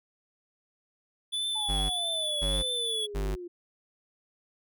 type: tone with vibrato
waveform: square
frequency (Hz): 3458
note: A7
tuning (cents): -31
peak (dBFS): -29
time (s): 1.32-3.07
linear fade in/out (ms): 20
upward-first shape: triangle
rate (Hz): 1.6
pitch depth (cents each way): 46
type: exponential sweep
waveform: sine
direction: down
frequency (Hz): 870 to 344.6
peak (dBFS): -37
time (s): 1.55-3.48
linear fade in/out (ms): 10
type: tone bursts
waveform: square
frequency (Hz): 50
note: G1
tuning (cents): +35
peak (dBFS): -29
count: 3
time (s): 1.68-3.36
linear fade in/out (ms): 20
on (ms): 220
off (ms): 510
effects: none